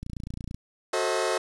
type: click train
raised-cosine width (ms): 5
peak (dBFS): -23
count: 16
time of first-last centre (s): 0.03-0.545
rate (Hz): 29.1
type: chord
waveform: sawtooth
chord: F# diminished seventh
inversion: none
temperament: just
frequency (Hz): 370 / 444 / 532.8 / 639.4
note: F#4 / A4 / C5 / Eb5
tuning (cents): 0 / +16 / +31 / +47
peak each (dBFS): -26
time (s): 0.93-1.38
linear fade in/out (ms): 5
effects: resampled to 24000 Hz + 8-bit

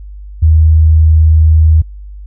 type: tone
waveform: sine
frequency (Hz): 79.1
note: D#2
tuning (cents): +29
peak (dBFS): -3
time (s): 0.42-1.82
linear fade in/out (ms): 10
effects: added 50 Hz sine -26 dBFS peak until 2.26 s

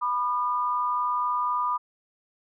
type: tone pair together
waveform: sine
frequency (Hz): 987.8 / 1211.7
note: B5 / D#6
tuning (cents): 0 / -46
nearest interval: major third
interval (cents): 354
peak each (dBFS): -26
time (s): 0.01-1.78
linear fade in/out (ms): 20
effects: none

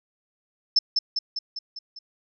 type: tone with echo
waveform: sine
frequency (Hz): 5274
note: E8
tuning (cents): 0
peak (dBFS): -14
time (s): 0.76-0.79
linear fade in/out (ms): 5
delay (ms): 200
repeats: 6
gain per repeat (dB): -4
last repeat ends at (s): 1.99
effects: none

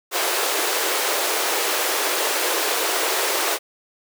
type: high-pass noise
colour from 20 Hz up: pink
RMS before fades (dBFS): -22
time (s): 0.11-3.59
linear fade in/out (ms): 50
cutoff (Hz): 350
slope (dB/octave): 48
effects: none

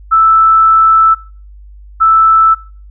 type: tone pair in turn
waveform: sine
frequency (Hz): 1318.5 / 1318.5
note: E6 / E6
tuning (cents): 0 / 0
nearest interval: unison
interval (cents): 0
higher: neither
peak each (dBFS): -4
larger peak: neither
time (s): 0.11-1.15 / 2-2.55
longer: first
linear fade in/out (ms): 20
effects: noise-tail reverb RT60 0.4 s tail -22 dB re dry + added 50 Hz sine -32 dBFS peak until 2.9 s

